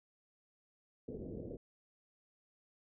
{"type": "low-pass noise", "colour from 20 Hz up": "white", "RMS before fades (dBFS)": -45, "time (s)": [1.08, 1.57], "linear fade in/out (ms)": 5, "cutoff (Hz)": 510, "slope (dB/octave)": 48, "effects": []}